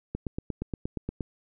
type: click train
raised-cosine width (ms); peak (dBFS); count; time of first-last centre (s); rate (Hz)
3; -18; 10; 0.15-1.208; 8.51
effects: none